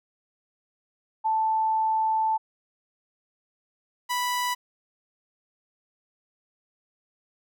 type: tone pair in turn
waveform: sine / sawtooth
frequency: 880 / 986.6 Hz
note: A5 / B5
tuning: 0 / -2 cents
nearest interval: major second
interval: 198 cents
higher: second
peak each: -21 dBFS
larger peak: neither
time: 1.24-2.38 / 4.09-4.55 s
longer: first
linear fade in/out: 20 ms
effects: none